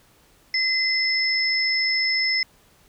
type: tone pair together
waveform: sine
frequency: 2051 / 5243 Hz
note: C7 / E8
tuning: -35 / -10 cents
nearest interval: octave + major third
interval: 1625 cents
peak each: -22 dBFS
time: 0.54-2.43 s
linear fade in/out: 2 ms
effects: pink hiss -57 dBFS RMS until 2.88 s